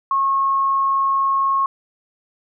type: tone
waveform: sine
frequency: 1089 Hz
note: C#6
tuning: 31 cents flat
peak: -15 dBFS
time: 0.11-1.66 s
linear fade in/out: 2 ms
effects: none